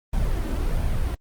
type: noise with flanger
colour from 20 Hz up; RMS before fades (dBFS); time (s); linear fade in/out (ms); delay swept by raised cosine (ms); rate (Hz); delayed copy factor
brown; -23; 0.13-1.15; 5; 1.2 to 3.3; 1.4; +0.5
effects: Opus 32 kbps